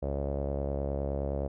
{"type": "tone with low-pass filter", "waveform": "sawtooth", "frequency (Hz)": 69.7, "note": "C#2", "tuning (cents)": 10, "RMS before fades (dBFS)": -32, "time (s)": [0.02, 1.48], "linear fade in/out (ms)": 10, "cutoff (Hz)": 570, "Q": 4.7, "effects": []}